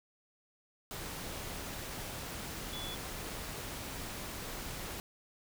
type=tone in noise; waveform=sine; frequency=3428 Hz; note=A7; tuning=46 cents flat; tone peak=-42 dBFS; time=2.73-2.95 s; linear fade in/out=0 ms; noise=pink; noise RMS=-42 dBFS; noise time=0.91-5 s; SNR=-3 dB; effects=none